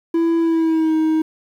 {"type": "tone with pitch glide", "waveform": "triangle", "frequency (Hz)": [332.4, 315.7], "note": ["E4", "D#4"], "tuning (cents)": [15, 25], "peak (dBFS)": -12, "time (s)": [0.14, 1.22], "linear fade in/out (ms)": 5, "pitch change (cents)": -90, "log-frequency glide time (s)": [0.39, 0.94], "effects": ["8-bit"]}